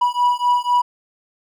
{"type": "beating tone pair", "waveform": "triangle", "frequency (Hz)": [975, 979], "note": ["B5", "B5"], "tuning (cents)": [-23, -15], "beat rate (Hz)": 4, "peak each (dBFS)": -16, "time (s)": [0.01, 0.82], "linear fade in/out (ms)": 10, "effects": []}